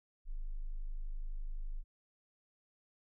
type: tone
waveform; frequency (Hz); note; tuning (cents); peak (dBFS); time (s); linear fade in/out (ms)
sine; 25.9; G#0; -4; -36; 0.25-1.84; 50
effects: none